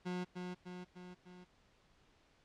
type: tone with echo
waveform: 30% pulse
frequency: 180.4 Hz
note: F#3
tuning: 44 cents flat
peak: -35 dBFS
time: 0.05-0.25 s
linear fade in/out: 20 ms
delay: 300 ms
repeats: 4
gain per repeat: -4 dB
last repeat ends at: 1.45 s
effects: pink hiss -70 dBFS RMS until 2.44 s + low-pass 5000 Hz 12 dB/octave